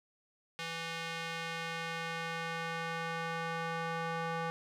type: tone with band-pass filter sweep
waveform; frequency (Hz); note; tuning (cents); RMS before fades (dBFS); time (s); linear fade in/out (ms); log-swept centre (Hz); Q
square; 165.5; E3; +7; -38; 0.59-4.5; 0; 2800 to 1100; 0.98
effects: none